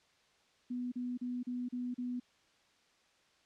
sine tone bursts, 246.9 Hz, B3, in tune, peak -35 dBFS, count 6, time 0.7-2.2 s, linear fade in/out 10 ms, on 220 ms, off 36 ms, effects white hiss -69 dBFS RMS until 3.45 s + low-pass 5000 Hz 12 dB/octave

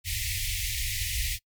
pink band-stop noise, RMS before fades -30 dBFS, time 0.04-1.39 s, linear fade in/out 50 ms, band 110 to 1900 Hz, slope 96 dB/octave, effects noise-tail reverb RT60 0.1 s tail -24 dB re dry + MP3 96 kbps

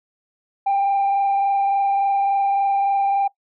sine tone with frequency modulation, 793 Hz, G5, 20 cents sharp, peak -14 dBFS, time 0.66-3.28 s, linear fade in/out 10 ms, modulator 23.5 Hz, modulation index 0.42, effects noise-tail reverb RT60 0.1 s tail -21 dB re dry + tanh soft clip ceiling -14 dBFS

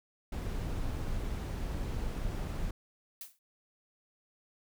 brown noise, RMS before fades -35 dBFS, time 0.32-2.71 s, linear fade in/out 5 ms
blue noise with exponential decay, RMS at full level -40 dBFS, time 3.21-3.39 s, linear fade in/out 2 ms, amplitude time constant 39 ms
effects none

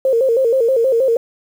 sine tone with vibrato, 493.9 Hz, B4, in tune, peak -11 dBFS, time 0.05-1.17 s, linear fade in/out 2 ms, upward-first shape square, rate 6.3 Hz, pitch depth 120 cents each way, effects 7-bit

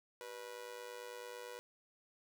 sawtooth tone with amplitude modulation, 488.8 Hz, B4, 18 cents flat, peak -39 dBFS, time 0.21-1.59 s, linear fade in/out 0 ms, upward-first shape sine, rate 109 Hz, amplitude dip 80%, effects 13-bit

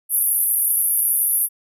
white band-pass noise, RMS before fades -19 dBFS, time 0.09-1.49 s, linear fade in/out 50 ms, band 10000 to 13000 Hz, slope 96 dB/octave, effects none

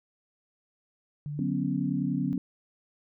sine tone, 146.83 Hz, D3, in tune, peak -32 dBFS, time 1.26-2.33 s, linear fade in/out 0 ms
sine chord, F# suspended fourth, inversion none, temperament equal, 185 / 246.9 / 277.2 Hz, F#3 / B3 / C#4, 0 / 0 / 0 cents, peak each -31 dBFS, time 1.39-2.38 s, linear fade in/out 2 ms
effects none

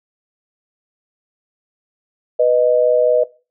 sine tone pair together, 493.9 / 618.7 Hz, B4 / D#5, 0 / -10 cents, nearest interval major third, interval 390 cents, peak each -13 dBFS, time 2.39-3.24 s, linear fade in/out 10 ms, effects noise-tail reverb RT60 0.3 s tail -19 dB re dry

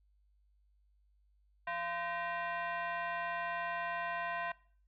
sine tone with frequency modulation, 169.8 Hz, F3, 48 cents flat, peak -35 dBFS, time 1.67-4.52 s, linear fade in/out 5 ms, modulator 857 Hz, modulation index 2.3, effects noise-tail reverb RT60 0.5 s tail -21 dB re dry + added 50 Hz sine -67 dBFS peak until 4.87 s

